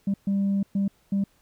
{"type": "tone bursts at uneven times", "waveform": "sine", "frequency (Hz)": 197.8, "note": "G3", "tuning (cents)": 16, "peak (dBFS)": -19, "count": 4, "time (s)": [[0.07, 0.14], [0.27, 0.63], [0.75, 0.88], [1.12, 1.24]], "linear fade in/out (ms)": 5, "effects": ["tanh soft clip ceiling -19 dBFS", "pink hiss -64 dBFS RMS until 1.41 s"]}